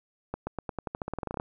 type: accelerating click train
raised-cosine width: 1 ms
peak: -18 dBFS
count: 17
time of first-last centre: 0.34-1.399 s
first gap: 130 ms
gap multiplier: 0.9
effects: none